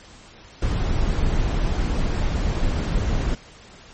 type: noise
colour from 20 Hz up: brown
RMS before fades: -21 dBFS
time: 0.62-3.35 s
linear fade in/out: 5 ms
effects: pink hiss -46 dBFS RMS until 3.93 s + MP3 32 kbps